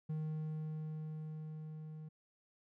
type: tone with level ramp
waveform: triangle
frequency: 155.56 Hz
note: D#3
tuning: in tune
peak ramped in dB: -34 to -44 dBFS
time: 0.09-2.09 s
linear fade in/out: 10 ms
effects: none